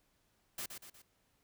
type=noise with echo; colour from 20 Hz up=white; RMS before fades=-41 dBFS; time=0.58-0.66 s; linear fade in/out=5 ms; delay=120 ms; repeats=3; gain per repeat=-6 dB; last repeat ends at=1.02 s; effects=pink hiss -75 dBFS RMS until 1.43 s